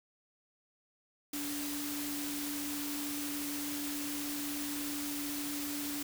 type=tone in noise; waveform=sine; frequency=290 Hz; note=D4; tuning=22 cents flat; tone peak=-38 dBFS; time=1.33-6.03 s; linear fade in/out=5 ms; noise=white; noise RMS=-40 dBFS; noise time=1.33-6.03 s; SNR=-1 dB; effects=none